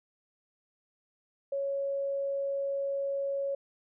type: tone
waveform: sine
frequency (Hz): 554.4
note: C#5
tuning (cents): 0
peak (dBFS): -29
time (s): 1.52-3.55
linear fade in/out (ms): 5
effects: none